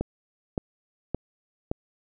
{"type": "click train", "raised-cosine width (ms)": 2, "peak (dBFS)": -13, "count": 4, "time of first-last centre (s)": [0.01, 1.715], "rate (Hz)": 1.76, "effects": []}